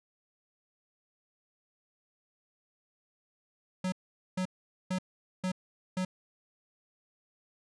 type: tone bursts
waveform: square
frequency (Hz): 185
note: F#3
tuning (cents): 0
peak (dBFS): -30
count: 5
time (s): 3.84-6.05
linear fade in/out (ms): 5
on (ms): 82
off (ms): 450
effects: resampled to 22050 Hz